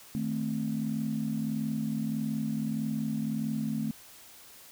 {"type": "chord", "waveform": "sine", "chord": "A diminished", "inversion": "second", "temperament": "equal", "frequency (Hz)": [155.56, 220, 261.6], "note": ["Eb3", "A3", "C4"], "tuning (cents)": [0, 0, 0], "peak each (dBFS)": [-35, -30, -35], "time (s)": [0.15, 3.91], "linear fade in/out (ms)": 0, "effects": ["tanh soft clip ceiling -20 dBFS", "white hiss -52 dBFS RMS until 4.71 s"]}